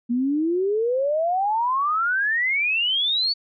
sine exponential sweep, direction up, 233.1 to 4529 Hz, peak -19 dBFS, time 0.09-3.34 s, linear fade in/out 20 ms, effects none

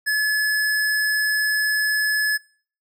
square tone, 1712 Hz, A6, 48 cents flat, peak -19 dBFS, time 0.06-2.38 s, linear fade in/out 20 ms, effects noise-tail reverb RT60 0.5 s tail -26 dB re dry

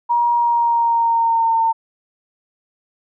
sine tone with pitch glide, 950 to 906.6 Hz, A#5 to A#5, +33 to -48 cents, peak -13 dBFS, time 0.09-1.73 s, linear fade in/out 20 ms, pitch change -81 cents, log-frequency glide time 0.33-1.61 s, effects none

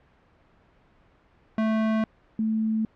square / sine tone pair in turn, 219.7 / 219.7 Hz, A3 / A3, -2 / -2 cents, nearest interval unison, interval 0 cents, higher neither, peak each -22 dBFS, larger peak neither, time 1.58-2.04 / 2.39-2.85 s, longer neither, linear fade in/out 2 ms, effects pink hiss -60 dBFS RMS until 2.95 s + low-pass 2000 Hz 12 dB/octave

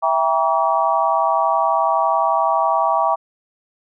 sine chord, E diminished seventh, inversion none, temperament just, 659.3 / 791.1 / 949.3 / 1139.2 Hz, E5 / G5 / Bb5 / Db6, 0 / +16 / +31 / +47 cents, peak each -20 dBFS, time 0.02-3.16 s, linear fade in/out 20 ms, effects none

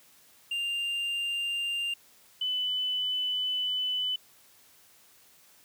triangle / sine tone pair in turn, 2794 / 3001 Hz, F7 / F#7, 0 / +24 cents, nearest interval minor second, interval 124 cents, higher second, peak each -27 dBFS, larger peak neither, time 0.51-1.94 / 2.41-4.16 s, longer second, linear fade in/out 5 ms, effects white hiss -59 dBFS RMS until 5.64 s + high-pass 60 Hz 12 dB/octave

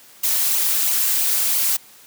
blue noise with flanger, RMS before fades -19 dBFS, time 0.23-1.77 s, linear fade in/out 10 ms, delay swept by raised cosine 0.54 to 4.94 ms, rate 3 Hz, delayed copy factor -0.65, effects white hiss -47 dBFS RMS until 2.06 s + high-pass 100 Hz 12 dB/octave

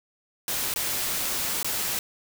white noise with dropouts, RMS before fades -28 dBFS, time 0.48-1.99 s, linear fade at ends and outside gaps 1 ms, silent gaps 0.74-0.76 / 1.629-1.645 s, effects none

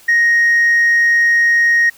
sine tone, 1871 Hz, A#6, 6 cents sharp, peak -7 dBFS, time 0.08-1.9 s, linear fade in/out 10 ms, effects tanh soft clip ceiling -7 dBFS + white hiss -45 dBFS RMS until 1.97 s

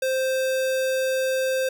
square tone, 523.3 Hz, C5, in tune, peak -22 dBFS, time 0.02-1.69 s, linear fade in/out 5 ms, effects none

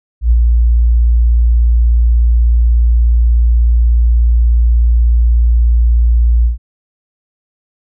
sine tone with ADSR envelope, 58.27 Hz, A#1, in tune, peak -4 dBFS, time 0.21-6.58 s, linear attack 99 ms, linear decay 39 ms, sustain -2 dB, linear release 130 ms, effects none

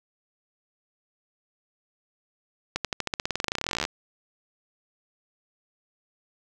accelerating click train, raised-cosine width 0.2 ms, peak -9 dBFS, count 30, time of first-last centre 2.76-3.851 s, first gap 87 ms, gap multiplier 0.93, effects none

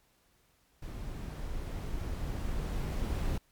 brown noise with level ramp, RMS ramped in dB -40 to -31 dBFS, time 0.82-3.38 s, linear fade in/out 5 ms, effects pink hiss -69 dBFS RMS until 3.51 s + MP3 96 kbps

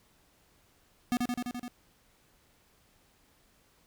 square tone with echo, 244.6 Hz, B3, 16 cents flat, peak -26 dBFS, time 1.12-1.17 s, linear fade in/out 0 ms, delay 85 ms, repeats 6, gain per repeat -2 dB, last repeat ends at 1.68 s, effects pink hiss -66 dBFS RMS until 3.86 s

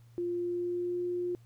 sine tone with pitch glide, 349.2 to 354.3 Hz, F4 to F4, 0 to +25 cents, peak -30 dBFS, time 0.18-1.35 s, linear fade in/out 0 ms, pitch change +25 cents, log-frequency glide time 0.28-1.06 s, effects added 117 Hz sine -54 dBFS peak until 1.45 s + pink hiss -69 dBFS RMS until 1.45 s

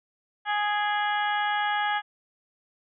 harmonic tone with a mistuned harmonic, 415.6 Hz, G#4, 1 cent sharp, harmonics 2 / 3 / 4 / 5 / 6 / 7 / 8, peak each -26 / -33 / -29 / -36 / -45 / -38 / -38 dBFS, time 0.45-2.02 s, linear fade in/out 50 ms, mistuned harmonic 6, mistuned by -65 cents, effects none

